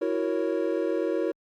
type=chord; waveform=triangle; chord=F# dominant seventh; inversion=third; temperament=equal; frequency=329.6 / 370 / 466.2 / 554.4 Hz; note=E4 / F#4 / A#4 / C#5; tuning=0 / 0 / 0 / 0 cents; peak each=-27 / -28 / -28 / -29 dBFS; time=0.01-1.32 s; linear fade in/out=10 ms; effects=Opus 48 kbps